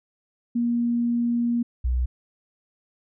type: tone pair in turn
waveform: sine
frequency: 237.2 / 62.09 Hz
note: A#3 / B1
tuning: +30 / +10 cents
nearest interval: octave + major seventh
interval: 2320 cents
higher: first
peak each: -20 dBFS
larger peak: neither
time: 0.55-1.63 / 1.84-2.06 s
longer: first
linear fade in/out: 10 ms
effects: none